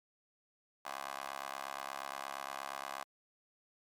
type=tone with high-pass filter; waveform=15% pulse; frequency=68.5 Hz; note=C#2; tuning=20 cents flat; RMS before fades=-43 dBFS; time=0.85-3.04 s; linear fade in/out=5 ms; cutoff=910 Hz; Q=2.7; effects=MP3 96 kbps